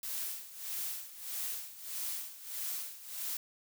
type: noise with tremolo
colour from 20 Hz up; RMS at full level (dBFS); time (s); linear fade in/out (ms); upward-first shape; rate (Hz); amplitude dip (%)
blue; -37; 0.03-3.37; 2; sine; 1.6; 80
effects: none